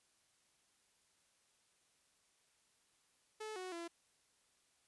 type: tone with pitch steps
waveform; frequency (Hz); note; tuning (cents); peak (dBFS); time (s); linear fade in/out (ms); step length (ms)
sawtooth; 432.7 / 369.5 / 338.9; A4 / F#4 / E4; -29 / -2 / +48; -40; 3.4-3.88; 10; 160
effects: white hiss -75 dBFS RMS until 4.87 s + resampled to 24000 Hz